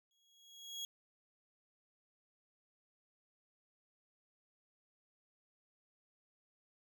30% pulse tone with exponential growth, 3312 Hz, G#7, 5 cents flat, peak -36 dBFS, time 0.11-0.85 s, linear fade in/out 1 ms, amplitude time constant 160 ms, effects none

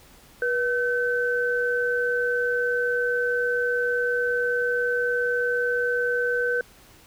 sine tone pair together, 485 / 1529.1 Hz, B4 / G6, -31 / -43 cents, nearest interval octave + minor sixth, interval 1988 cents, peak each -24 dBFS, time 0.42-6.61 s, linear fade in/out 2 ms, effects pink hiss -52 dBFS RMS until 7.06 s

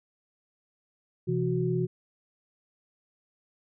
sine tone cluster, 129.7 / 168.2 / 367.2 Hz, C3 / E3 / F#4, -15 / +35 / -13 cents, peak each -29 dBFS, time 1.27-1.87 s, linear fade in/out 20 ms, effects none

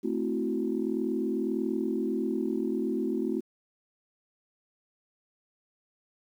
sine chord, F# half-diminished seventh, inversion first, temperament equal, 220 / 261.6 / 329.6 / 370 Hz, A3 / C4 / E4 / F#4, 0 / 0 / 0 / 0 cents, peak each -32 dBFS, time 0.03-3.41 s, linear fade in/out 20 ms, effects tanh soft clip ceiling -16 dBFS + 10-bit

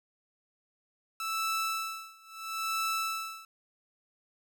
sawtooth tone with tremolo, 1318.5 Hz, E6, in tune, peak -25 dBFS, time 1.2-3.45 s, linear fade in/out 2 ms, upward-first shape sine, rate 0.75 Hz, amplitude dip 95%, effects none

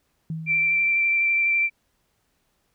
sine tone with exponential decay, 160.5 Hz, E3, 46 cents flat, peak -25 dBFS, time 0.3-1.09 s, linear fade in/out 2 ms, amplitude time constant 170 ms
sine tone with vibrato, 2349 Hz, D7, in tune, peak -18 dBFS, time 0.46-1.7 s, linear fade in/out 50 ms, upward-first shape sine, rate 12 Hz, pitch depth 12 cents each way
effects pink hiss -70 dBFS RMS until 2.74 s

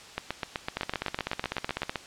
two click trains, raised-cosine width 0.3 ms, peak -13 / -13 dBFS, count 14 / 20, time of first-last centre 0.18-1.819 / 0.77-1.958 s, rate 7.93 / 16 Hz, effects white hiss -47 dBFS RMS until 2.06 s + low-pass 6000 Hz 12 dB/octave

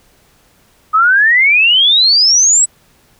sine exponential sweep, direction up, 1244.5 to 8000 Hz, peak -6 dBFS, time 0.93-2.66 s, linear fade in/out 20 ms, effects pink hiss -51 dBFS RMS until 3.19 s

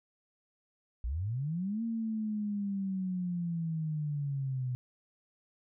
sine linear two-way sweep, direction up then down, 52.8 to 230.7 to 124 Hz, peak -31 dBFS, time 1.04-4.75 s, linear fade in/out 0 ms, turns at 1.83 s, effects none

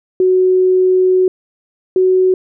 sine tone pair in turn, 370.5 / 372 Hz, F#4 / F#4, +2 / +9 cents, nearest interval unison, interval 7 cents, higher second, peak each -8 dBFS, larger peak neither, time 0.2-1.28 / 1.96-2.34 s, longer first, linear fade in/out 2 ms, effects none

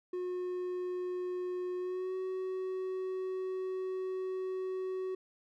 triangle tone with pitch glide, 361.9 to 374.4 Hz, F#4 to F#4, -38 to +20 cents, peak -32 dBFS, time 0.13-5.15 s, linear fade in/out 5 ms, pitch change +58 cents, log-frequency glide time 1.78-2.15 s, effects none

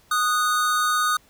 square tone pair together, 1240 / 1476.3 Hz, D#6 / F#6, -6 / -4 cents, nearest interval minor third, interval 302 cents, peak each -21 / -26 dBFS, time 0.11-1.17 s, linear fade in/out 5 ms, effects pink hiss -57 dBFS RMS until 1.29 s

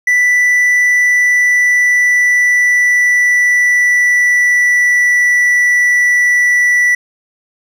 triangle tone with pitch glide, 1975.5 to 1961.9 Hz, B6 to B6, 0 to -12 cents, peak -6 dBFS, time 0.07-6.95 s, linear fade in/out 5 ms, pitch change -12 cents, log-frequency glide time 0.84-5.17 s, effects none

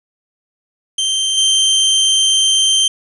sawtooth tone with level steps, 3136 Hz, G7, in tune, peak -11 / -7 dBFS, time 0.98-2.88 s, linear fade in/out 5 ms, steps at 1.37 s, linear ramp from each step 10 ms, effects resampled to 24000 Hz + 7-bit

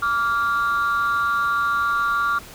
sine tone pair together, 1156.8 / 1396.9 Hz, D6 / F6, -27 / 0 cents, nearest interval minor third, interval 327 cents, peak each -19 dBFS, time 0.02-2.39 s, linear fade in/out 10 ms, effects tanh soft clip ceiling -15 dBFS + pink hiss -41 dBFS RMS until 2.54 s

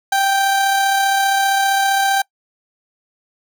30% pulse tone with amplitude modulation, 784 Hz, G5, in tune, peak -10 dBFS, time 0.12-2.22 s, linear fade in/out 5 ms, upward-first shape sine, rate 35.2 Hz, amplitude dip 25%, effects noise-tail reverb RT60 0.1 s tail -24 dB re dry

